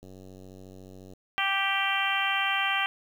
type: click train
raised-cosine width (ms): 2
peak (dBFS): -35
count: 105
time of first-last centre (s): 0.03-1.135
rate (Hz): 94.1
type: harmonic tone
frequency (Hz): 391.6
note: G4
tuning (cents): -2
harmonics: 2 / 3 / 4 / 5 / 6 / 7 / 8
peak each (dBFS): -32 / -32 / -32 / -32 / -32 / -32 / -32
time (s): 1.38-2.86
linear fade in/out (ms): 0
effects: 9-bit